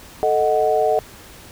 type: chord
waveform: sine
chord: D# diminished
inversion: second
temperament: equal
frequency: 440 / 622.3 / 740 Hz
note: A4 / D#5 / F#5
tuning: 0 / 0 / 0 cents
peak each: -19 dBFS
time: 0.23-0.99 s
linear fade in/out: 0 ms
effects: pink hiss -42 dBFS RMS until 1.51 s